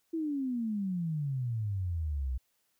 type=exponential sweep; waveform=sine; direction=down; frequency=333.7 to 61 Hz; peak=-30 dBFS; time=0.13-2.38 s; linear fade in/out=10 ms; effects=white hiss -75 dBFS RMS until 2.79 s